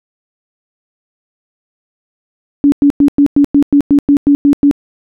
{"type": "tone bursts", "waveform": "sine", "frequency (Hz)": 285.2, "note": "C#4", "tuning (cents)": 49, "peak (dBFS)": -4, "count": 12, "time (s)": [2.64, 4.712], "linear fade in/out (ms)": 0, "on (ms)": 81, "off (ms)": 100, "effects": []}